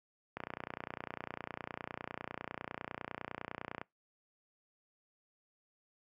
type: click train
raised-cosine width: 0.5 ms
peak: -24 dBFS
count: 104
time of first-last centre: 0.37-3.815 s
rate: 29.9 Hz
effects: noise-tail reverb RT60 0.2 s tail -25 dB re dry + high-pass 100 Hz 12 dB/octave